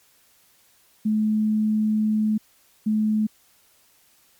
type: tone bursts at uneven times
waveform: sine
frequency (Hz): 215.1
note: A3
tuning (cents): -39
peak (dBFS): -18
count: 2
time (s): 1.05-2.38 / 2.86-3.27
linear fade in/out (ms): 10
effects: white hiss -59 dBFS RMS until 4.39 s + MP3 96 kbps